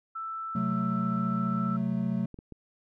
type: tone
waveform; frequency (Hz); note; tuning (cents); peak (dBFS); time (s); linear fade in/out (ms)
sine; 1324; E6; +7; -33; 0.15-1.77; 10
type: chord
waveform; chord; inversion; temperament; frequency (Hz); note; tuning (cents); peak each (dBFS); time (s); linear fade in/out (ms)
triangle; F# diminished; second; equal; 130.81 / 185 / 220; C3 / F#3 / A3; 0 / 0 / 0; -32 / -28 / -28; 0.55-2.26; 5
type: clicks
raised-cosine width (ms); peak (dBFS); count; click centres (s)
3; -30; 3; 2.343 / 2.389 / 2.523
effects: none